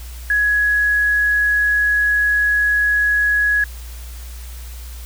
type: tone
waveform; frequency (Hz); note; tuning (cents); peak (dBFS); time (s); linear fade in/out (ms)
sine; 1675; G#6; +14; -13; 0.3-3.64; 2
effects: added 60 Hz sine -30 dBFS peak until 5.05 s + white hiss -41 dBFS RMS until 5.05 s